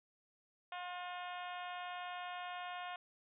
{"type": "harmonic tone with a mistuned harmonic", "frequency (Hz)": 358.1, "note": "F4", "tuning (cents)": 43, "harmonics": [2, 3, 4, 5, 6, 7, 8, 9, 10], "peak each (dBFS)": [-45, -49, -51, -54, -57, -55, -56, -57, -61], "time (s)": [0.72, 2.96], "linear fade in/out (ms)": 2, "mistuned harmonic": 3, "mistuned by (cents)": -15, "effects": []}